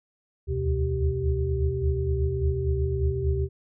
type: tone cluster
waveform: sine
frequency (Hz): 71.9 / 75.4 / 80.4 / 127.2 / 389.2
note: D2 / D2 / E2 / C3 / G4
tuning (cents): -36 / +46 / -43 / -48 / -12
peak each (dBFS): -29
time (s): 0.47-3.49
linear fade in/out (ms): 50
effects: none